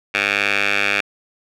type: tone with band-pass filter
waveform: 10% pulse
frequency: 101 Hz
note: G#2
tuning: 48 cents flat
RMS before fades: -19 dBFS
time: 0.14-1.01 s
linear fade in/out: 5 ms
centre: 2300 Hz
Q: 3.1
effects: none